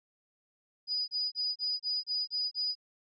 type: tone bursts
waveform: sine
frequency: 4942 Hz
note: D#8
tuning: 13 cents flat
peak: -29 dBFS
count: 8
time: 0.87-2.753 s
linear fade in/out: 50 ms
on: 210 ms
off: 29 ms
effects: none